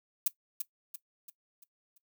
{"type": "noise with echo", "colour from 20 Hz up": "violet", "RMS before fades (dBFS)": -26, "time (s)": [0.26, 0.28], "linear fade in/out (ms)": 5, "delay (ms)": 340, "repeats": 5, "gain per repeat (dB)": -7, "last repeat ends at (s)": 1.98, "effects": ["noise-tail reverb RT60 0.1 s tail -17 dB re dry"]}